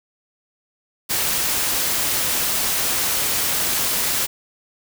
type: noise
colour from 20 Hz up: white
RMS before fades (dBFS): -21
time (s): 1.09-4.27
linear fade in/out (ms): 20
effects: none